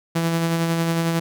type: tone with tremolo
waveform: sawtooth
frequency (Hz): 166.2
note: E3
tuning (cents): +15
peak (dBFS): -14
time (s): 0.15-1.2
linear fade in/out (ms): 10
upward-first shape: sine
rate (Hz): 11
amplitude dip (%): 30
effects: none